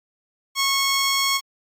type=tone; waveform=10% pulse; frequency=1096 Hz; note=C#6; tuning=20 cents flat; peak=-10 dBFS; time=0.55-1.41 s; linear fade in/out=50 ms; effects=AAC 48 kbps